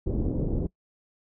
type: low-pass noise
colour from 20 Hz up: pink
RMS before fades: -27 dBFS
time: 0.06-0.67 s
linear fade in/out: 10 ms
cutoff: 450 Hz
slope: 24 dB/octave
effects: noise-tail reverb RT60 0.1 s tail -22 dB re dry